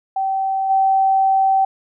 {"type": "tone with level steps", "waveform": "sine", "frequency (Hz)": 772, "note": "G5", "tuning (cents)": -27, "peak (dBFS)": [-17, -12], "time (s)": [0.16, 1.65], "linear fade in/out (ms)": 5, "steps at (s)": 0.69, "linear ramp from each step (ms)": 20, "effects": []}